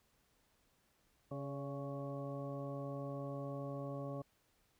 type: harmonic tone with a mistuned harmonic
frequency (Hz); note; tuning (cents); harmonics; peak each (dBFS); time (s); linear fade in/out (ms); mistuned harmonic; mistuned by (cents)
138.59; C#3; 0; 1 / 2 / 3 / 4 / 5 / 6 / 8; -44 / -47 / -51 / -46 / -54 / -60 / -53; 1.31-4.22; 5; 4; +36
effects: pink hiss -75 dBFS RMS until 4.79 s